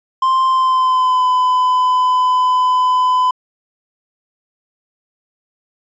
triangle tone with pitch glide, 1046.5 to 1008.5 Hz, C6 to B5, 0 to +36 cents, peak -9 dBFS, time 0.22-3.31 s, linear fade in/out 5 ms, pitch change -64 cents, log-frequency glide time 0.47-1.26 s, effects resampled to 16000 Hz

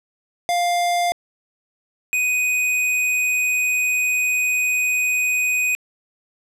square tone pair in turn, 700 / 2495 Hz, F5 / D#7, +4 / +4 cents, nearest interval octave + minor seventh, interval 2200 cents, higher second, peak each -18 dBFS, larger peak neither, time 0.49-1.12 / 2.13-5.75 s, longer second, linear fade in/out 0 ms, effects low-pass 12000 Hz 12 dB/octave

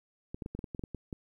clicks, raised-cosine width 3 ms, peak -25 dBFS, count 11, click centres 0.345 / 0.422 / 0.461 / 0.55 / 0.591 / 0.642 / 0.748 / 0.794 / 0.838 / 0.947 / 1.128 s, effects 11-bit

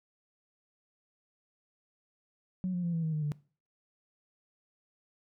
sine tone with pitch steps, 184.2 / 177.51 / 171.07 / 164.86 / 158.88 / 153.11 / 147.56 Hz, F#3 / F3 / F3 / E3 / D#3 / D#3 / D3, -7 / +28 / -36 / 0 / +37 / -28 / +9 cents, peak -28 dBFS, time 2.64-3.319 s, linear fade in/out 0 ms, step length 97 ms, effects noise-tail reverb RT60 0.4 s tail -21 dB re dry + tanh soft clip ceiling -25 dBFS

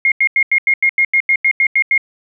sine tone bursts, 2141 Hz, C7, 39 cents sharp, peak -9 dBFS, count 13, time 0.05-1.978 s, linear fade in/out 2 ms, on 68 ms, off 87 ms, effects none

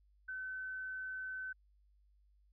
sine tone, 1522 Hz, F#6, 48 cents sharp, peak -40 dBFS, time 0.28-1.53 s, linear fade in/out 10 ms, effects added 50 Hz sine -66 dBFS peak until 2.52 s

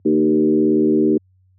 sine tone with frequency modulation, 306.9 Hz, D#4, 24 cents flat, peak -11 dBFS, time 0.05-1.18 s, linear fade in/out 10 ms, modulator 77.8 Hz, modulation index 1.3, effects added 93 Hz sine -40 dBFS peak until 1.58 s + high-pass 200 Hz 12 dB/octave

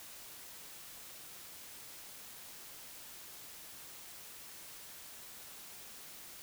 silence, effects white hiss -51 dBFS RMS until 6.42 s

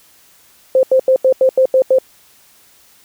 sine tone bursts, 522 Hz, C5, 4 cents flat, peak -7 dBFS, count 8, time 0.75-1.986 s, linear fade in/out 2 ms, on 81 ms, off 84 ms, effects white hiss -49 dBFS RMS until 3.04 s

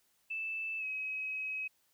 sine tone with pitch glide, 2637 to 2547 Hz, E7 to D#7, 0 to +40 cents, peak -35 dBFS, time 0.3-1.68 s, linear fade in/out 10 ms, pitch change -60 cents, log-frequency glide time 0.79-0.84 s, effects white hiss -73 dBFS RMS until 1.93 s

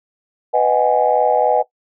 sine chord, G# minor seventh, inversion first, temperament just, 498.4 / 623 / 747.5 / 830.6 Hz, B4 / D#5 / F#5 / G#5, +16 / +2 / +17 / 0 cents, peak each -17 dBFS, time 0.53-1.63 s, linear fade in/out 20 ms, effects noise-tail reverb RT60 0.1 s tail -17 dB re dry + tanh soft clip ceiling -1 dBFS

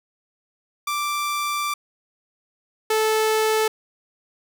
sawtooth tone pair in turn, 1174.7 / 436.6 Hz, D6 / A4, 0 / -13 cents, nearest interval octave + perfect fourth, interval 1713 cents, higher first, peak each -19 / -14 dBFS, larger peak second, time 0.87-1.74 / 2.9-3.68 s, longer first, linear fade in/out 5 ms, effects none

